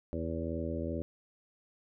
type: harmonic tone with a mistuned harmonic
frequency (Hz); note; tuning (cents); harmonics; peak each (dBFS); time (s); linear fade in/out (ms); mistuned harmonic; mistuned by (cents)
82.41; E2; 0; 1 / 2 / 3 / 4 / 5 / 6 / 7; -38 / -42 / -39 / -40 / -44 / -43 / -41; 0.13-1.02; 0; 7; -17
effects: none